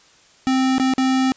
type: tone with dropouts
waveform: square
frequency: 261.6 Hz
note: C4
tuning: in tune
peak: -16 dBFS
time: 0.47-1.32 s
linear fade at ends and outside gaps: 0 ms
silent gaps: 0.782-0.798 / 0.937-0.981 s
effects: white hiss -52 dBFS RMS until 1.36 s + resampled to 16000 Hz